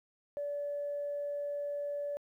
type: tone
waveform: sine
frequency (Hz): 577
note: D5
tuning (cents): -31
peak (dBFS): -33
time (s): 0.37-2.17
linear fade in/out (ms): 0
effects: tanh soft clip ceiling -29 dBFS + 12-bit